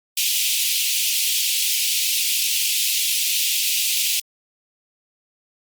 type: high-pass noise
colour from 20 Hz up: pink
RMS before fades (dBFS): -21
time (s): 0.17-4.2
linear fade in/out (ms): 5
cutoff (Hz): 2500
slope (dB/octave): 48
effects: Opus 32 kbps